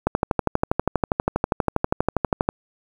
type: click train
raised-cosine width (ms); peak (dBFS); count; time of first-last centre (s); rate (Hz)
1; -4; 31; 0.07-2.489; 12.4
effects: 7-bit